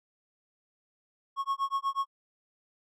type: tone with tremolo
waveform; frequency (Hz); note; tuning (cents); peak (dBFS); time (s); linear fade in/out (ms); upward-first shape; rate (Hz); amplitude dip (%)
triangle; 1096; C#6; -20; -23; 1.36-2.07; 50; sine; 8.2; 100
effects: none